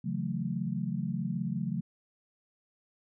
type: chord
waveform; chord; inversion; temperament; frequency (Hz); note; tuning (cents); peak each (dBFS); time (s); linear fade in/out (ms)
sine; F# minor seventh; second; equal with one note detuned; 138.59 / 164.81 / 183.72 / 220; C#3 / E3 / F#3 / A3; 0 / 0 / -12 / 0; -36 / -37 / -34 / -36; 0.04-1.81; 10
effects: none